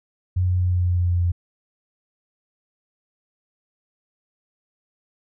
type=tone with pitch steps; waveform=sine; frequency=91 / 90.48 / 89.95 / 89.44 / 88.92 / 88.41 / 87.9 / 87.39 Hz; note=F#2 / F#2 / F#2 / F2 / F2 / F2 / F2 / F2; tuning=-28 / -38 / -48 / +42 / +32 / +22 / +12 / +2 cents; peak=-17 dBFS; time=0.36-1.32 s; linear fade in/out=10 ms; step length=120 ms; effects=none